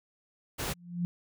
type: noise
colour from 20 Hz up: pink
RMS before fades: -34 dBFS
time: 0.58-0.74 s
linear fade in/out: 20 ms
type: tone with exponential growth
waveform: sine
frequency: 174.61 Hz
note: F3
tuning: in tune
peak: -25 dBFS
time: 0.68-1.05 s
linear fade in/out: 0 ms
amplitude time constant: 79 ms
effects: none